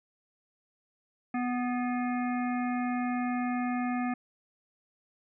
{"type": "harmonic tone with a mistuned harmonic", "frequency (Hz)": 246.9, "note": "B3", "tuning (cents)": 0, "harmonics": [1, 3, 5, 7, 9, 10], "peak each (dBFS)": [-29, -35, -40, -43, -44, -47], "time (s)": [1.34, 4.14], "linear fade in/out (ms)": 5, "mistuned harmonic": 9, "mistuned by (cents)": -69, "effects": []}